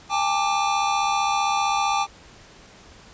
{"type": "chord", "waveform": "square", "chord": "G suspended second", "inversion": "none", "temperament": "equal with one note detuned", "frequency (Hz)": [804.6, 880, 1174.7], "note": ["G5", "A5", "D6"], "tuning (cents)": [45, 0, 0], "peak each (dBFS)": [-24, -27, -25], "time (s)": [0.09, 2.07], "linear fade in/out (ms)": 50, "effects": ["pink hiss -48 dBFS RMS until 3.13 s", "resampled to 16000 Hz"]}